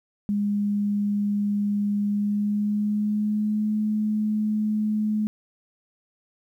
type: tone with pitch glide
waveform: sine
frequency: 204.7 to 213.3 Hz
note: G#3 to G#3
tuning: -25 to +46 cents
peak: -21 dBFS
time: 0.29-5.27 s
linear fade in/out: 0 ms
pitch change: +71 cents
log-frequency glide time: 2.06-3.75 s
effects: 10-bit